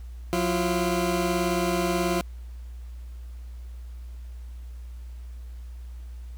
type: tone pair together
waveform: 20% pulse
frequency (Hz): 180 / 341.5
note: F#3 / F4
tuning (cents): -47 / -39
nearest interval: major seventh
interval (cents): 1108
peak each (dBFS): -21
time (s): 0.33-2.21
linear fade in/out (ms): 0
effects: added 60 Hz sine -36 dBFS peak until 6.37 s + pink hiss -60 dBFS RMS until 6.37 s